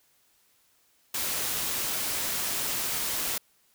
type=noise; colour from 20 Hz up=white; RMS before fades=-30 dBFS; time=1.14-3.38 s; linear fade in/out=5 ms; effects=white hiss -66 dBFS RMS until 3.74 s